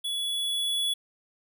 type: tone with level ramp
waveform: square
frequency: 3397 Hz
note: G#7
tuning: 38 cents sharp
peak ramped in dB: -29 to -25 dBFS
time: 0.04-0.94 s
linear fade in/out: 10 ms
effects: none